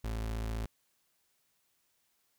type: tone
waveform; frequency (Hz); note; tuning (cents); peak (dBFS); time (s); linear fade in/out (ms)
35% pulse; 55.2; A1; +6; -32; 0.04-0.66; 5
effects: white hiss -75 dBFS RMS until 2.38 s